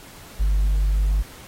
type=tone with tanh clipping; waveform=sine; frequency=49.67 Hz; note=G1; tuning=24 cents sharp; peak=-17 dBFS; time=0.39-1.23 s; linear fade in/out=20 ms; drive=1 dB; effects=pink hiss -44 dBFS RMS until 1.47 s + AAC 48 kbps